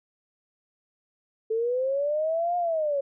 sine linear two-way sweep, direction up then down, 436 to 713 to 546 Hz, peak -23 dBFS, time 1.5-3.01 s, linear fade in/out 10 ms, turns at 2.57 s, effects none

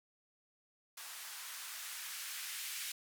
violet noise with band-pass filter sweep, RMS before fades -45 dBFS, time 0.97-2.92 s, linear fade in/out 5 ms, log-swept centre 1000 to 2100 Hz, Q 1.2, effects none

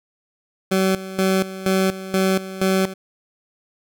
20% pulse tone with tremolo, 190 Hz, F#3, 46 cents sharp, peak -11 dBFS, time 0.71-2.94 s, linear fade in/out 10 ms, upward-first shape square, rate 2.1 Hz, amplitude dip 80%, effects none

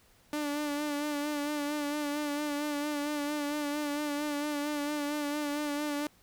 sawtooth tone with vibrato, 293.7 Hz, D4, in tune, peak -27 dBFS, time 0.33-6.07 s, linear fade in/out 2 ms, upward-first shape sine, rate 4.4 Hz, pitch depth 37 cents each way, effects pink hiss -63 dBFS RMS until 6.22 s

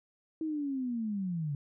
sine linear sweep, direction down, 322.9 to 138.59 Hz, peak -31 dBFS, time 0.41-1.55 s, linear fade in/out 2 ms, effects none

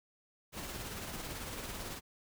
pink noise with tremolo, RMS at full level -41 dBFS, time 0.52-2.01 s, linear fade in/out 50 ms, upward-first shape sine, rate 18 Hz, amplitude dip 35%, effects none

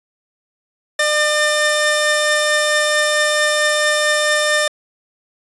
sawtooth tone pair together, 601.5 / 1800 Hz, D5 / A6, +41 / +39 cents, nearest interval octave + perfect fifth, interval 1898 cents, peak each -13 dBFS, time 0.99-4.68 s, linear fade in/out 5 ms, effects resampled to 24000 Hz

